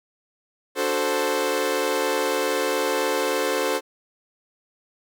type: chord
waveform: sawtooth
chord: D dominant seventh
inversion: none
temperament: equal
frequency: 293.7 / 370 / 440 / 523.3 Hz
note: D4 / F#4 / A4 / C5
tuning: 0 / 0 / 0 / 0 cents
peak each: -27 / -25 / -22 / -21 dBFS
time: 0.75-3.81 s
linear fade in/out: 50 ms
effects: none